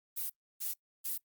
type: noise bursts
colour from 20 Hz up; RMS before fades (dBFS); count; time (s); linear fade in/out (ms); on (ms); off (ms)
violet; -36; 3; 0.16-1.18; 20; 140; 300
effects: noise-tail reverb RT60 0.1 s tail -22 dB re dry + Opus 32 kbps